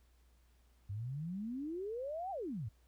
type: exponential two-way sweep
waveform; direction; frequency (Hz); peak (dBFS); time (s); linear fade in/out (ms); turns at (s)
sine; up then down; 95 to 801 to 95; -38; 0.89-2.69; 10; 2.31
effects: added 60 Hz sine -65 dBFS peak until 2.87 s + pink hiss -75 dBFS RMS until 2.87 s